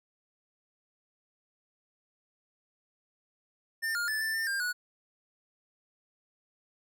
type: tone with pitch steps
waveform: square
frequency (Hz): 1799 / 1417 / 1746 / 1771 / 1801 / 1600 / 1466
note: A6 / F6 / A6 / A6 / A6 / G6 / F#6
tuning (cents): +38 / +25 / -14 / +11 / +40 / +35 / -16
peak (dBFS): -30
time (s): 3.82-4.73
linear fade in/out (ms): 20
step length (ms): 130
effects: none